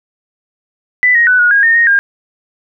sine tone with pitch steps, 1991 / 1878 / 1494 / 1449 / 1633 / 1831 / 1863 / 1612 Hz, B6 / A#6 / F#6 / F#6 / G#6 / A#6 / A#6 / G6, +14 / +12 / +16 / -37 / -30 / -32 / -2 / +48 cents, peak -6 dBFS, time 1.03-1.99 s, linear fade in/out 0 ms, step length 120 ms, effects none

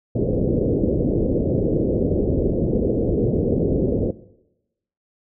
white low-pass noise, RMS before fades -20 dBFS, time 0.15-4.11 s, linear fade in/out 5 ms, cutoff 510 Hz, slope 48 dB/octave, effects noise-tail reverb RT60 0.9 s tail -18 dB re dry

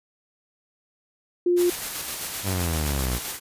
sine tone, 352.8 Hz, F4, 18 cents sharp, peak -17 dBFS, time 1.46-1.7 s, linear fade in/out 5 ms
white noise with tremolo, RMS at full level -30 dBFS, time 1.56-3.4 s, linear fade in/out 50 ms, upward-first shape square, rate 7.7 Hz, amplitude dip 25%
sawtooth exponential sweep, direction down, 100 to 58.27 Hz, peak -20 dBFS, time 2.43-3.2 s, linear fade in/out 50 ms
effects resampled to 32000 Hz

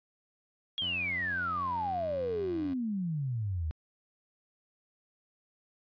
sine exponential sweep, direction down, 3322 to 74.5 Hz, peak -30 dBFS, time 0.78-3.71 s, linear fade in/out 0 ms
20% pulse tone, 89 Hz, F2, 33 cents sharp, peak -37 dBFS, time 0.81-2.74 s, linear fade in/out 10 ms
effects resampled to 11025 Hz

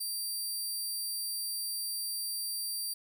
15% pulse tone, 4700 Hz, D8, 1 cent sharp, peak -27 dBFS, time 0-2.94 s, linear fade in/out 10 ms, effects none

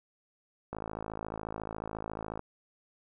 click train, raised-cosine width 1 ms, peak -23 dBFS, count 91, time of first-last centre 0.73-2.394 s, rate 54.1 Hz, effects none

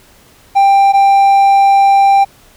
triangle tone pair in turn, 790 / 790 Hz, G5 / G5, +13 / +13 cents, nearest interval unison, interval 0 cents, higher neither, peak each -3 dBFS, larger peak neither, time 0.55-0.93 / 0.93-2.25 s, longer second, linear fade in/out 20 ms, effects pink hiss -45 dBFS RMS until 2.56 s

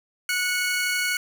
sawtooth tone pair together, 1464 / 2212 Hz, F#6 / C#7, -19 / -4 cents, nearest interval perfect fifth, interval 715 cents, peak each -22 dBFS, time 0.29-1.17 s, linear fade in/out 2 ms, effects none

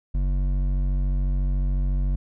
triangle tone with hard clipping, 47 Hz, F#1, 28 cents sharp, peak -22 dBFS, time 0.14-2.16 s, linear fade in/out 10 ms, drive 13 dB, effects none

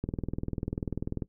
click train, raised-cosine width 3 ms, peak -18 dBFS, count 25, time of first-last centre 0.04-1.222 s, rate 20.3 Hz, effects noise-tail reverb RT60 0.1 s tail -19 dB re dry

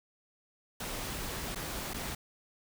pink noise with dropouts, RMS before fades -38 dBFS, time 0.8-2.15 s, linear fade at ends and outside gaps 5 ms, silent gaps 1.549-1.557 / 1.936-1.942 s, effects none

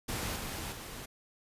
pink noise with level steps, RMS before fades -36 / -39 / -44 dBFS, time 0.08-1.06 s, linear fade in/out 10 ms, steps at 0.36 / 0.72 s, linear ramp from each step 2 ms, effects resampled to 32000 Hz

